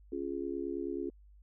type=chord; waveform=sine; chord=Db major; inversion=none; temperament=just; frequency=277.2 / 346.5 / 415.8 Hz; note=Db4 / F4 / Ab4; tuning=0 / -14 / +2 cents; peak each=-39 / -37 / -40 dBFS; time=0.12-1.1 s; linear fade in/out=5 ms; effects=added 50 Hz sine -55 dBFS peak until 1.42 s